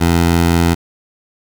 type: tone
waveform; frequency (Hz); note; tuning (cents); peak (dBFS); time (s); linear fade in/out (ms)
15% pulse; 84.9; F2; -48; -4; 0-0.75; 20
effects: 7-bit